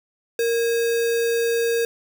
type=tone with sample-and-hold; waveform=sine; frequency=464.8 Hz; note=A#4; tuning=5 cents flat; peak=-18 dBFS; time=0.39-1.85 s; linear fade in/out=2 ms; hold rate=2100 Hz; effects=none